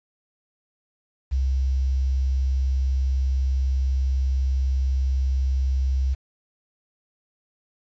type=tone with quantisation; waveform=sine; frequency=66 Hz; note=C2; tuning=16 cents sharp; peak=-19 dBFS; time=1.31-6.15 s; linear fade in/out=20 ms; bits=8; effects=resampled to 16000 Hz